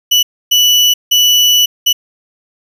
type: tone bursts at uneven times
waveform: 35% pulse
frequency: 2960 Hz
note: F#7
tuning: in tune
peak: -5 dBFS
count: 4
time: 0.11-0.23 / 0.51-0.94 / 1.11-1.66 / 1.86-1.93 s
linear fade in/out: 10 ms
effects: none